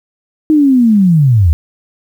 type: linear sweep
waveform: sine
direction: down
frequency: 315.5 to 72.3 Hz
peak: -5 dBFS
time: 0.5-1.53 s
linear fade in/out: 0 ms
effects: 7-bit